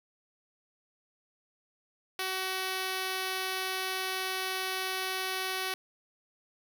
5% pulse tone, 376.6 Hz, F#4, 31 cents sharp, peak -20 dBFS, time 2.19-5.74 s, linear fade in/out 2 ms, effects none

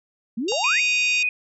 sine exponential sweep, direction up, 207.7 to 2400 Hz, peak -23 dBFS, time 0.37-0.81 s, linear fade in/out 10 ms
harmonic tone, 930 Hz, A#5, 4 cents flat, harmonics 3 / 4 / 5 / 6 / 7 / 8, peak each -28 / -30 / -32 / -34 / -35 / -36 dBFS, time 0.48-1.23 s, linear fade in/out 5 ms
sine tone with exponential decay, 831 Hz, G#5, 1 cent sharp, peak -24 dBFS, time 0.52-0.63 s, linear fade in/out 0 ms, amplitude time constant 23 ms
sine tone, 2489 Hz, D#7, in tune, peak -19 dBFS, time 0.64-1.29 s, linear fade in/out 2 ms
effects none

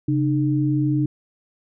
sine tone pair together, 135.4 / 302.9 Hz, C#3 / D#4, -40 / -46 cents, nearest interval octave + major second, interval 1394 cents, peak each -20 dBFS, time 0.08-1.06 s, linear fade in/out 5 ms, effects none

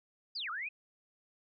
sine linear two-way sweep, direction down then up, 5070 to 1174.7 to 2594 Hz, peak -36 dBFS, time 0.35-0.69 s, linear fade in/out 10 ms, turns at 0.5 s, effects none

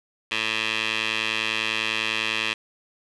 15% pulse tone with band-pass filter, 110 Hz, A2, in tune, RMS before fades -26 dBFS, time 0.31-2.54 s, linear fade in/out 10 ms, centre 2800 Hz, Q 3.1, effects resampled to 24000 Hz + 7-bit

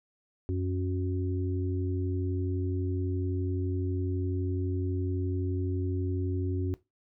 harmonic tone, 91.9 Hz, F#2, 11 cents flat, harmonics 1 / 3 / 4, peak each -29 / -35 / -35 dBFS, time 0.49-6.74 s, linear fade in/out 0 ms, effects noise-tail reverb RT60 0.2 s tail -17 dB re dry

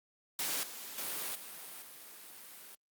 white noise with level steps, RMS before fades -35 / -46 / -38 / -47 / -51 dBFS, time 0.39-2.75 s, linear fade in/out 2 ms, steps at 0.63 / 0.98 / 1.35 / 1.82 s, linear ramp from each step 2 ms, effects high-pass 200 Hz 12 dB/octave + Opus 48 kbps

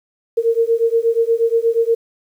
sine beating tone pair, 455.7 / 464.1 Hz, A#4 / A#4, -39 / -8 cents, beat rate 8.4 Hz, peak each -16 dBFS, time 0.37-1.95 s, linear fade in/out 10 ms, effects 8-bit

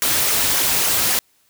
white noise with flanger, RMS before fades -18 dBFS, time 0.02-1.19 s, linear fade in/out 0 ms, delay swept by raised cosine 0.23 to 6.03 ms, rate 3.6 Hz, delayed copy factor -0.5, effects white hiss -60 dBFS RMS until 1.49 s

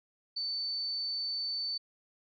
sine tone, 4525 Hz, C#8, 35 cents sharp, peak -32 dBFS, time 0.36-1.78 s, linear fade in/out 10 ms, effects none

